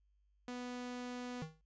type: tone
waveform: sawtooth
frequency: 246.9 Hz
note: B3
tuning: in tune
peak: -38 dBFS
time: 0.48-1.42 s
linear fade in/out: 2 ms
type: tone with exponential decay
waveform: square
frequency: 158.4 Hz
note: D#3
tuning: 31 cents sharp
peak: -38 dBFS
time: 1.42-1.61 s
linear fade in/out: 0 ms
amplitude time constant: 40 ms
effects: added 50 Hz sine -70 dBFS peak until 1.65 s + resampled to 16000 Hz